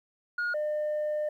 sine tone pair in turn, 1435 / 603.3 Hz, F6 / D5, +47 / +46 cents, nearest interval octave + minor third, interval 1501 cents, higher first, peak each -25 dBFS, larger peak neither, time 0.38-0.54 / 0.54-1.29 s, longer second, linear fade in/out 5 ms, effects tanh soft clip ceiling -26 dBFS + 11-bit

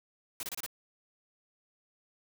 white noise bursts, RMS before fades -38 dBFS, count 5, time 0.4-0.663 s, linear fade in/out 2 ms, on 31 ms, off 27 ms, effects none

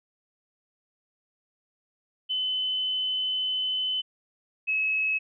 sine tone pair in turn, 3031 / 2574 Hz, F#7 / E7, +41 / -42 cents, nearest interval minor third, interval 283 cents, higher first, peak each -25 / -23 dBFS, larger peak second, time 2.29-4.02 / 4.67-5.19 s, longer first, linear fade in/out 20 ms, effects none

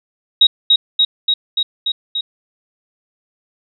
sine tone with echo, 3800 Hz, A#7, 33 cents sharp, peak -5 dBFS, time 0.41-0.47 s, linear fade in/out 5 ms, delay 290 ms, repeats 6, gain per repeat -2 dB, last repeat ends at 2.21 s, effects none

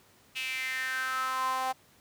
sawtooth tone with high-pass filter sweep, 260 Hz, C4, 11 cents flat, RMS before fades -32 dBFS, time 0.35-1.73 s, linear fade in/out 20 ms, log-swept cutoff 2700 to 820 Hz, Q 6.5, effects pink hiss -61 dBFS RMS until 2 s + high-pass 80 Hz 12 dB/octave

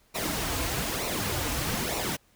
pink noise with flanger, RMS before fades -30 dBFS, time 0.14-2.17 s, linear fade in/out 20 ms, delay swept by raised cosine 0.61 to 5.31 ms, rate 1.1 Hz, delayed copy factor -0.65, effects pink hiss -64 dBFS RMS until 2.35 s

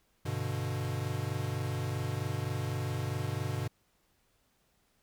square chord, G major, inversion none, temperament equal with one note detuned, 99.14 / 123.47 / 146.83 Hz, G2 / B2 / D3, +20 / 0 / 0 cents, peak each -37 / -36 / -39 dBFS, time 0.25-3.68 s, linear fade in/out 10 ms, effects pink hiss -72 dBFS RMS until 5.02 s

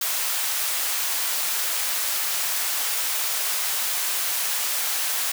white high-pass noise, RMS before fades -25 dBFS, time 0.01-5.32 s, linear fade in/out 5 ms, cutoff 700 Hz, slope 12 dB/octave, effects none

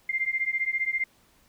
sine beating tone pair, 2093 / 2108 Hz, C7 / C7, 0 / +12 cents, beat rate 15 Hz, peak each -28 dBFS, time 0.09-1.04 s, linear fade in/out 5 ms, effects pink hiss -62 dBFS RMS until 1.48 s

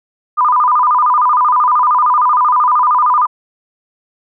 sine tone with vibrato, 1100 Hz, C#6, 14 cents flat, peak -8 dBFS, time 0.37-3.27 s, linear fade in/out 20 ms, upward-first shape square, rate 13 Hz, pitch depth 170 cents each way, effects none

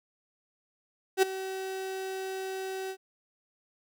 35% pulse tone with ADSR envelope, 380.9 Hz, G4, 50 cents flat, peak -16 dBFS, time 1.17-2.97 s, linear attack 55 ms, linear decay 10 ms, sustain -16 dB, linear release 71 ms, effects none

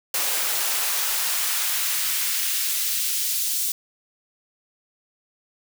white noise with high-pass filter sweep, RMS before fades -24 dBFS, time 0.14-3.72 s, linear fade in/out 2 ms, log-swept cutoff 420 to 4500 Hz, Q 0.75, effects none

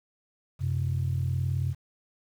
sine tone pair together, 91.91 / 130.81 Hz, F#2 / C3, -11 / 0 cents, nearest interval tritone, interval 611 cents, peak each -27 dBFS, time 0.59-1.75 s, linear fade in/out 50 ms, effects tanh soft clip ceiling -19 dBFS + 9-bit

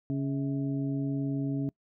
harmonic tone with a mistuned harmonic, 138.59 Hz, C#3, in tune, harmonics 1 / 2 / 3 / 5, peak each -31 / -30 / -44 / -46 dBFS, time 0.1-1.69 s, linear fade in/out 0 ms, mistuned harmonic 5, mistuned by -110 cents, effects noise-tail reverb RT60 0.1 s tail -25 dB re dry

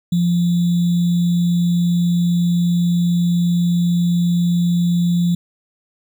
sine tone with sample-and-hold, 173.8 Hz, F3, 8 cents flat, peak -13 dBFS, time 0.12-5.35 s, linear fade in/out 5 ms, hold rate 3675 Hz, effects none

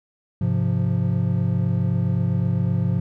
triangle chord, F minor, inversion first, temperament equal with one note detuned, 103.05 / 130.81 / 174.61 Hz, Ab2 / C3 / F3, -13 / 0 / 0 cents, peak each -21 dBFS, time 0.41-3 s, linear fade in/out 5 ms, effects none

